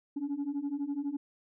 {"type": "beating tone pair", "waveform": "sine", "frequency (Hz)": [277.2, 289.2], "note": ["C#4", "D4"], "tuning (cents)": [0, -27], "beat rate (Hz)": 12, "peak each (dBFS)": [-34, -32], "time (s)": [0.16, 1.17], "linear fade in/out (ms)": 10, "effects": ["tanh soft clip ceiling -28 dBFS"]}